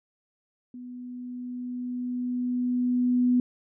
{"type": "tone with level ramp", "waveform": "sine", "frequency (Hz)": 247.6, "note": "B3", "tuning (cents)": 5, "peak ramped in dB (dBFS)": [-38, -18], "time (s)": [0.74, 3.4], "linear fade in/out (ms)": 2, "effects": []}